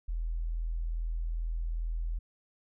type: tone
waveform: sine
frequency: 41.21 Hz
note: E1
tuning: in tune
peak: -30 dBFS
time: 0.08-2.19 s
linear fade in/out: 10 ms
effects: none